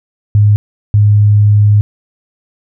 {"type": "tone bursts at uneven times", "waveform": "sine", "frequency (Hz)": 104, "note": "G#2", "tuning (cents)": 3, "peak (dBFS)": -4, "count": 2, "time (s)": [[0.35, 0.56], [0.94, 1.81]], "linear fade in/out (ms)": 0, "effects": []}